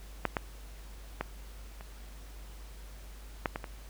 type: clicks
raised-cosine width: 0.5 ms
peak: -12 / -14 / -16 / -30 / -13 / -19 / -24 dBFS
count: 7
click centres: 0.253 / 0.368 / 1.21 / 1.809 / 3.458 / 3.559 / 3.642 s
effects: added 50 Hz sine -45 dBFS peak until 3.89 s + pink hiss -55 dBFS RMS until 3.89 s